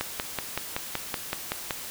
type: click train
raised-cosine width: 0.3 ms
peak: -11 dBFS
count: 10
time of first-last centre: 0.01-1.708 s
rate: 5.3 Hz
effects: white hiss -38 dBFS RMS until 1.9 s